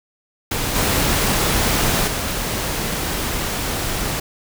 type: noise with level steps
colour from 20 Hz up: pink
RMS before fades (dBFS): -22 / -18 / -23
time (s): 0.51-4.2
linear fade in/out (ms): 5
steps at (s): 0.75 / 2.07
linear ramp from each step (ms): 10
effects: none